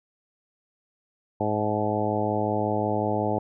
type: harmonic tone with a mistuned harmonic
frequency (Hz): 105.5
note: G#2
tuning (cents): +28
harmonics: 1 / 2 / 3 / 4 / 5 / 6 / 7 / 8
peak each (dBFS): -31 / -31 / -31 / -31 / -31 / -31 / -31 / -31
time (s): 1.4-3.39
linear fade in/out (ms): 5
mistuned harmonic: 8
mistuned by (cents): +34
effects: none